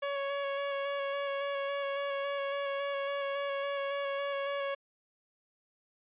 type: tone with vibrato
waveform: sawtooth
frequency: 559 Hz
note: C#5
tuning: 14 cents sharp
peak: -28 dBFS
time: 0.02-4.75 s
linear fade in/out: 10 ms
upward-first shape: square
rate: 3.6 Hz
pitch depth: 12 cents each way
effects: resampled to 8000 Hz